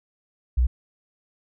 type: tone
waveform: sine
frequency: 61.74 Hz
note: B1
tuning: in tune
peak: -16 dBFS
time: 0.57-0.67 s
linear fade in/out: 10 ms
effects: none